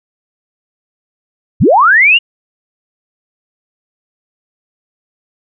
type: linear sweep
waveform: sine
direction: up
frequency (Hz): 51.91 to 2909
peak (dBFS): -4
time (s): 1.6-2.19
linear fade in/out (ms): 20
effects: none